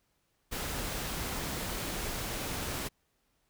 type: noise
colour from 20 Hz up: pink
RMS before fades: -36 dBFS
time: 0.51-2.89 s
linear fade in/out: 20 ms
effects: pink hiss -75 dBFS RMS until 3.49 s